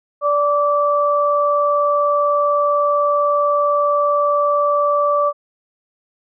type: tone pair together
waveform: sine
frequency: 582.2 / 1162 Hz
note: D5 / D6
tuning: -15 / -19 cents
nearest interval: octave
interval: 1196 cents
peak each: -16 dBFS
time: 0.21-5.33 s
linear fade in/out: 50 ms
effects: none